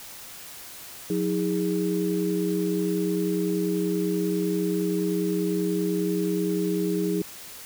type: tone cluster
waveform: sine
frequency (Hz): 180.4 / 319.7 / 410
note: F#3 / D#4 / G#4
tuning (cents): -44 / +47 / -22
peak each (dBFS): -27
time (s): 1.1-7.22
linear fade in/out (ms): 2
effects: white hiss -42 dBFS RMS until 7.65 s